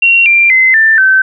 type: tone with pitch steps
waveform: sine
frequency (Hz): 2744 / 2375 / 2056 / 1779.3 / 1540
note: F7 / D7 / C7 / A6 / G6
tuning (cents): -31 / +19 / -31 / +19 / -31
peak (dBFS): -4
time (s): 0.02-1.22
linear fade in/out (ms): 5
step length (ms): 240
effects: none